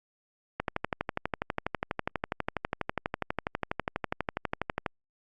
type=click train; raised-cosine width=0.5 ms; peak=-13 dBFS; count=53; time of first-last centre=0.6-4.862 s; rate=12.2 Hz; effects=Opus 48 kbps